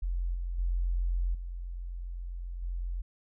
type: tone with level steps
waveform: sine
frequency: 43.8 Hz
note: F1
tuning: 6 cents sharp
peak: -28 / -31 / -26 / -35 / -31 dBFS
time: 0.02-3.02 s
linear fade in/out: 10 ms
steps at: 0.34 / 0.58 / 1.34 / 2.62 s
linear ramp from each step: 10 ms
effects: none